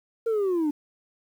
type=linear sweep; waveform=sine; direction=down; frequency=466 to 286 Hz; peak=-19 dBFS; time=0.26-0.71 s; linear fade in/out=10 ms; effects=tanh soft clip ceiling -21 dBFS + 9-bit